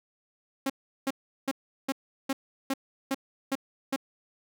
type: tone bursts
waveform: sawtooth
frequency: 270.3 Hz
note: C#4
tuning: 44 cents flat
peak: -22 dBFS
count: 9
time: 0.66-3.962 s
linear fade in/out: 5 ms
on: 38 ms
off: 370 ms
effects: none